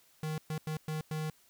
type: tone bursts at uneven times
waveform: square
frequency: 155.56 Hz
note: D#3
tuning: in tune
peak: -34 dBFS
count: 5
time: 0.23-0.38 / 0.5-0.58 / 0.67-0.77 / 0.88-1.01 / 1.11-1.3 s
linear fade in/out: 2 ms
effects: white hiss -65 dBFS RMS until 1.49 s